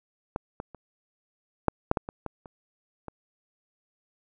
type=clicks; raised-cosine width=1 ms; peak=-15 / -20 / -29 / -6 / -6 / -11 / -21 / -19 / -30 / -23 dBFS; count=10; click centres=0.361 / 0.601 / 0.747 / 1.683 / 1.914 / 1.972 / 2.089 / 2.263 / 2.458 / 3.083 s; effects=none